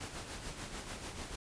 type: noise with tremolo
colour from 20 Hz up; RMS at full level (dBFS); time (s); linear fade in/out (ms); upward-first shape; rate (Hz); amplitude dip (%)
pink; -42; 0-1.36; 10; sine; 6.8; 50
effects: resampled to 22050 Hz